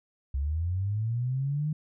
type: linear sweep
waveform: sine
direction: up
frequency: 65.41 to 155.56 Hz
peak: -26 dBFS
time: 0.34-1.73 s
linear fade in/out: 5 ms
effects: none